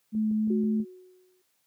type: tone with vibrato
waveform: sine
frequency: 215.9 Hz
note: A3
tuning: 33 cents flat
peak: -23 dBFS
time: 0.12-0.85 s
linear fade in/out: 50 ms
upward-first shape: triangle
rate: 3.5 Hz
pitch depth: 9 cents each way
type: click train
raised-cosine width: 3 ms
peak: -31 dBFS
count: 5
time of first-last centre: 0.15-0.8 s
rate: 6.15 Hz
type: tone with exponential decay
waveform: sine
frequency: 367.7 Hz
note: F#4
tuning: 11 cents flat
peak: -27 dBFS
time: 0.5-1.42 s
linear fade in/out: 5 ms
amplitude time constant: 200 ms
effects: white hiss -72 dBFS RMS until 1.66 s + high-pass 100 Hz 12 dB/octave